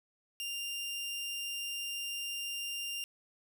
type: tone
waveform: sawtooth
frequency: 2794 Hz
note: F7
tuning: in tune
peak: -33 dBFS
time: 0.4-3.04 s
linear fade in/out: 0 ms
effects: none